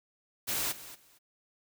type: noise with echo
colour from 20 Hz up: white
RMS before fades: -32 dBFS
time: 0.47-0.73 s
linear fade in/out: 20 ms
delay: 230 ms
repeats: 2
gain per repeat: -15 dB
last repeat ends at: 1.19 s
effects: none